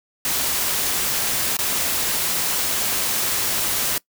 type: noise with dropouts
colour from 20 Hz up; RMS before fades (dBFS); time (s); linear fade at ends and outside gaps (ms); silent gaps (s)
white; -22; 0.25-3.98; 2; 1.569-1.588
effects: noise-tail reverb RT60 0.1 s tail -22 dB re dry

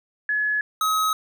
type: tone pair in turn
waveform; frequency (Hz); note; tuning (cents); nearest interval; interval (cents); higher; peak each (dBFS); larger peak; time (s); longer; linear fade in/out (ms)
sine / square; 1700 / 1273.6; G#6 / D#6; +40 / +40; perfect fourth; 500; first; -20; neither; 0.29-0.61 / 0.81-1.13; neither; 2
effects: none

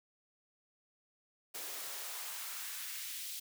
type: noise with high-pass filter sweep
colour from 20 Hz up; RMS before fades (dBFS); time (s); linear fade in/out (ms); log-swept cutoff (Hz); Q
white; -43; 1.54-3.4; 10; 330 to 3300; 1.1
effects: none

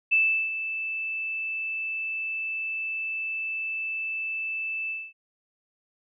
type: tone with ADSR envelope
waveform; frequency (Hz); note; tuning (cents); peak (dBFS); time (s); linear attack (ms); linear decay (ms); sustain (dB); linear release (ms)
sine; 2637; E7; 0; -17; 0.11-5.13; 19; 370; -11; 230
effects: none

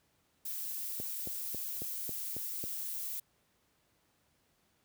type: noise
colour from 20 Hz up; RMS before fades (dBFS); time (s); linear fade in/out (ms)
violet; -39; 0.45-3.2; 5
type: click train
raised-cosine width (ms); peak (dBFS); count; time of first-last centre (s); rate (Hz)
2; -29; 7; 1-2.639; 3.66
effects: pink hiss -73 dBFS RMS until 4.84 s + high-pass 60 Hz 12 dB/octave

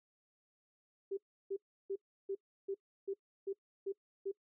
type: tone bursts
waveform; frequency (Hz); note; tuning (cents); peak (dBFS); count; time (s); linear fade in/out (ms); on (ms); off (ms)
sine; 392; G4; 0; -35; 9; 1.11-4.317; 10; 63; 330
effects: noise-tail reverb RT60 0.1 s tail -22 dB re dry

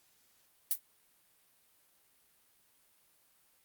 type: noise with exponential decay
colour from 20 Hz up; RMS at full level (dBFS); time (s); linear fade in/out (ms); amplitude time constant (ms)
violet; -24; 0.71-0.8; 2; 18
effects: white hiss -69 dBFS RMS until 3.64 s + Opus 48 kbps

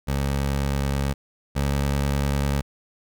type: tone pair in turn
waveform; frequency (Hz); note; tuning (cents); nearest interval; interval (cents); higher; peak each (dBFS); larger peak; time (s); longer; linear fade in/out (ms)
20% pulse; 69.3 / 70.11; C#2 / C#2; 0 / +20; unison; 20; second; -17 / -16; second; 0.07-1.14 / 1.55-2.62; neither; 20
effects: none

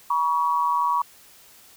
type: tone pair together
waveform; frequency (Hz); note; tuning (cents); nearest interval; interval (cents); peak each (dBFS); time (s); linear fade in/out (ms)
sine; 964.3 / 1125; B5 / C#6; -42 / +25; minor third; 267; -22; 0.1-1.02; 5
effects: white hiss -51 dBFS RMS until 1.76 s

